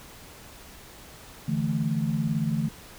sine chord, D suspended second, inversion none, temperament equal, 146.83 / 164.81 / 220 Hz, D3 / E3 / A3, 0 / 0 / 0 cents, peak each -28 dBFS, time 1.48-2.69 s, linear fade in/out 5 ms, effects pink hiss -47 dBFS RMS until 2.98 s

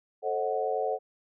sine chord, A diminished seventh, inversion none, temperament equal with one note detuned, 440 / 533 / 622.3 / 740 Hz, A4 / C5 / Eb5 / Gb5, 0 / +32 / 0 / 0 cents, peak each -31 / -32 / -35 / -31 dBFS, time 0.22-0.99 s, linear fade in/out 50 ms, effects none

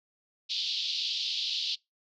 white band-pass noise, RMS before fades -32 dBFS, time 0.49-1.76 s, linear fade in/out 20 ms, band 3000 to 4700 Hz, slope 48 dB/octave, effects noise-tail reverb RT60 0.2 s tail -25 dB re dry

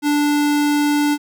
square tone, 293.1 Hz, D4, 3 cents flat, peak -15 dBFS, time 0.02-1.18 s, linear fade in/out 50 ms, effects none

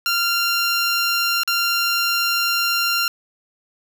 15% pulse tone with dropouts, 1386 Hz, F6, 14 cents flat, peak -11 dBFS, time 0.06-3.08 s, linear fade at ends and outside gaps 1 ms, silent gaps 1.434-1.476 s, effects none

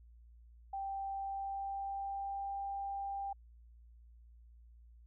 sine tone with pitch glide, 784 to 792.7 Hz, G5 to G5, 0 to +19 cents, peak -37 dBFS, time 0.73-3.33 s, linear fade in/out 5 ms, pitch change +19 cents, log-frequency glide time 1.11-2.55 s, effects added 58 Hz sine -56 dBFS peak until 5.06 s

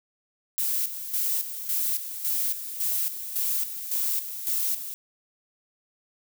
violet noise with tremolo, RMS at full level -26 dBFS, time 0.58-4.94 s, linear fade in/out 0 ms, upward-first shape square, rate 1.8 Hz, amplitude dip 65%, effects none

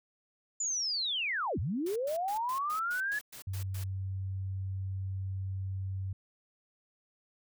sine linear two-way sweep, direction down then up, 7100 to 70.8 to 1721 Hz, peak -30 dBFS, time 0.6-3.19 s, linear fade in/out 5 ms, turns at 1.59 s
white noise bursts, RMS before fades -47 dBFS, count 10, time 1.86-3.84 s, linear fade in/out 5 ms, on 99 ms, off 110 ms
sine tone, 95.6 Hz, G2, 43 cents flat, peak -33 dBFS, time 3.47-6.13 s, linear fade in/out 5 ms
effects none

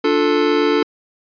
square chord, D minor, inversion none, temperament just, 293.7 / 352.4 / 440.5 Hz, D4 / F4 / A4, 0 / +16 / +2 cents, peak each -19 / -21 / -17 dBFS, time 0.04-0.83 s, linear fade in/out 5 ms, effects resampled to 11025 Hz

